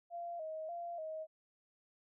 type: tone with vibrato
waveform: sine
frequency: 659.3 Hz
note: E5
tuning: in tune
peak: -40 dBFS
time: 0.1-1.27 s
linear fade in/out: 50 ms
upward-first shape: square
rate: 1.7 Hz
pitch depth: 76 cents each way
effects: none